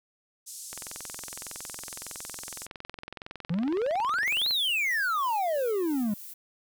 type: band-pass noise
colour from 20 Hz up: pink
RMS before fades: -42 dBFS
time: 0.46-2.67 s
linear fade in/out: 20 ms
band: 5900 to 11000 Hz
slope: 24 dB/octave
type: click train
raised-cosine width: 0.3 ms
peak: -23 dBFS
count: 83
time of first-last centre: 0.73-4.509 s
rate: 21.7 Hz
type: exponential two-way sweep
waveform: triangle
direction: up then down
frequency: 158.7 to 4310 to 198.4 Hz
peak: -23 dBFS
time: 3.5-6.14 s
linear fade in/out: 5 ms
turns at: 4.49 s
type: noise with tremolo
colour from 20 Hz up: violet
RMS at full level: -43 dBFS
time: 4.26-6.34 s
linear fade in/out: 10 ms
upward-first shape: square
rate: 3.1 Hz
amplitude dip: 25%
effects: none